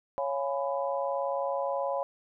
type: chord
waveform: sine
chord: C# dominant seventh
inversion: none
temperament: just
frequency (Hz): 554.4 / 693 / 831.5 / 997.9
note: C#5 / E#5 / G#5 / B5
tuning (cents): 0 / -14 / +2 / +18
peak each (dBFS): -30 / -36 / -36 / -35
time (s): 0.18-2.03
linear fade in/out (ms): 0
effects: none